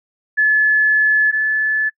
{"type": "tone pair in turn", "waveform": "sine", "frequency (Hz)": [1721, 1732], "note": ["A6", "A6"], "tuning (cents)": [-39, -28], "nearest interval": "unison", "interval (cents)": 11, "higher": "second", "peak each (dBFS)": [-10, -14], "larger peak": "first", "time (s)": [[0.37, 1.32], [1.32, 1.9]], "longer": "first", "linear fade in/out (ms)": 20, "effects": ["noise-tail reverb RT60 0.1 s tail -24 dB re dry"]}